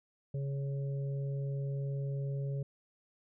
harmonic tone, 138.59 Hz, C#3, in tune, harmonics 1 / 3 / 4, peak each -33 / -46 / -48 dBFS, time 0.34-2.63 s, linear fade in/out 5 ms, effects none

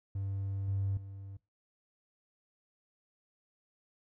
triangle tone with level steps, 98 Hz, G2, in tune, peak -31 / -27 / -41 dBFS, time 0.15-1.37 s, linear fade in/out 5 ms, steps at 0.68 / 0.97 s, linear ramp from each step 2 ms, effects noise-tail reverb RT60 0.2 s tail -20 dB re dry + tanh soft clip ceiling -25 dBFS

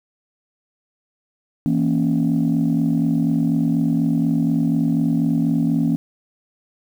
sine chord, A# diminished, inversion second, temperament equal, 164.81 / 233.1 / 277.2 Hz, E3 / A#3 / C#4, 0 / 0 / 0 cents, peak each -19 dBFS, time 1.66-5.96 s, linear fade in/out 0 ms, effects tanh soft clip ceiling -10 dBFS + 8-bit

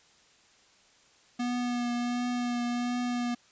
square tone with vibrato, 242.9 Hz, B3, 29 cents flat, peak -29 dBFS, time 1.39-3.35 s, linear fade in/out 10 ms, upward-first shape triangle, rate 1.4 Hz, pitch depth 20 cents each way, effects white hiss -61 dBFS RMS until 3.51 s + resampled to 16000 Hz

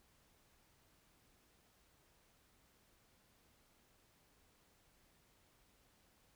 silence, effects pink hiss -72 dBFS RMS until 6.35 s

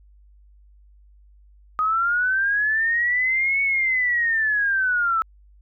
sine linear two-way sweep, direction up then down, 1245 to 2226 to 1304 Hz, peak -18 dBFS, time 1.79-5.22 s, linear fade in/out 0 ms, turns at 3.62 s, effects added 50 Hz sine -49 dBFS peak until 5.61 s

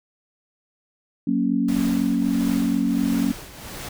sine chord, F# major, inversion none, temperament equal, 185 / 233.1 / 277.2 Hz, F#3 / A#3 / C#4, 0 / 0 / 0 cents, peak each -25 / -22 / -22 dBFS, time 1.27-3.32 s, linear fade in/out 5 ms
pink noise with tremolo, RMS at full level -33 dBFS, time 1.68-3.89 s, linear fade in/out 5 ms, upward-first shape triangle, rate 1.5 Hz, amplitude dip 70%
effects none

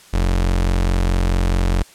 35% pulse tone, 44.67 Hz, F1, 40 cents sharp, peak -13 dBFS, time 0.13-1.83 s, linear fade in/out 10 ms, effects white hiss -46 dBFS RMS until 1.94 s + low-pass 10000 Hz 12 dB/octave

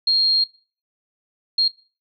sine tone bursts at uneven times, 4234 Hz, C8, 20 cents sharp, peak -14 dBFS, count 2, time 0.07-0.44 / 1.58-1.68 s, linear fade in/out 5 ms, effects noise-tail reverb RT60 0.4 s tail -22 dB re dry

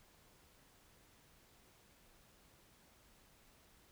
silence, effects pink hiss -67 dBFS RMS until 3.91 s

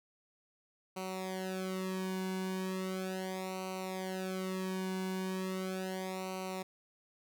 sawtooth tone with flanger, 187.6 Hz, F#3, 24 cents sharp, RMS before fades -38 dBFS, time 0.96-6.63 s, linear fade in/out 10 ms, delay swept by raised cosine 0.58 to 1.58 ms, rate 0.37 Hz, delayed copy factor -0.9, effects none

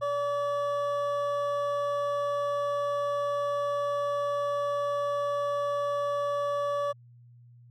triangle tone pair together, 574 / 1148 Hz, D5 / D6, -40 / -40 cents, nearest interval octave, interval 1200 cents, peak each -26 / -30 dBFS, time 0.01-6.93 s, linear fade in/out 20 ms, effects added 120 Hz sine -51 dBFS peak until 7.7 s

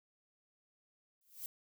violet noise with exponential growth, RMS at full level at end -40 dBFS, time 1.21-1.46 s, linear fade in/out 1 ms, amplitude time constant 53 ms, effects none

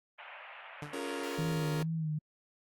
white band-pass noise, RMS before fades -48 dBFS, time 0.18-1.36 s, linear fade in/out 10 ms, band 570 to 2800 Hz, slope 48 dB/octave
sawtooth tone with exponential decay, 147.5 Hz, D3, 8 cents sharp, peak -33 dBFS, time 0.82-1.02 s, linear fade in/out 5 ms, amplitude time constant 43 ms
sawtooth chord, Bb minor seventh, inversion first, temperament just, 279.7 / 349.6 / 419.5 / 466.2 Hz, Db4 / F4 / Ab4 / Bb4, +16 / +2 / +17 / 0 cents, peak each -36 / -38 / -39 / -36 dBFS, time 0.93-1.83 s, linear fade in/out 5 ms
sine tone with vibrato, 157.8 Hz, D#3, 25 cents sharp, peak -31 dBFS, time 1.38-2.19 s, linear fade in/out 10 ms, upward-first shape sine, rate 2.3 Hz, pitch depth 58 cents each way
effects Opus 32 kbps

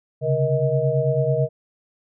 sine tone cluster, 132.7 / 141.8 / 472.7 / 632 Hz, C3 / C#3 / A#4 / D#5, +25 / +40 / +24 / +27 cents, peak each -23 dBFS, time 0.21-1.49 s, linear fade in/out 50 ms, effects none

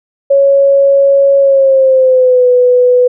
sine tone with pitch glide, 554 to 496.4 Hz, C#5 to B4, -1 to +9 cents, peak -4 dBFS, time 0.3-3.08 s, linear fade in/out 10 ms, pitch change -190 cents, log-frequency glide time 1.39-2.48 s, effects none

